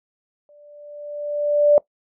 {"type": "tone with exponential growth", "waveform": "sine", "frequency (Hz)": 587.3, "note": "D5", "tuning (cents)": 0, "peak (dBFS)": -8, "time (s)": [0.49, 1.78], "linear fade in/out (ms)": 1, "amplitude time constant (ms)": 280, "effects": ["noise-tail reverb RT60 0.1 s tail -20 dB re dry"]}